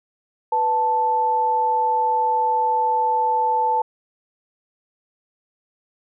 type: tone pair together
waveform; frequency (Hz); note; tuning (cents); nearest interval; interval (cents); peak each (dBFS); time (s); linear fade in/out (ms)
sine; 493.9 / 880; B4 / A5; 0 / 0; minor seventh; 1000; -26 / -17; 0.52-3.82; 5
effects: none